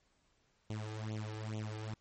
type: tone with flanger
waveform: sawtooth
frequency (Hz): 108.2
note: A2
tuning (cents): -29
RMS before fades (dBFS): -41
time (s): 0.7-1.94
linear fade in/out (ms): 0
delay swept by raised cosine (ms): 0.29 to 2.49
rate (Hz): 2.3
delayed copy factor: +0.95
effects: pink hiss -74 dBFS RMS until 2 s + MP3 32 kbps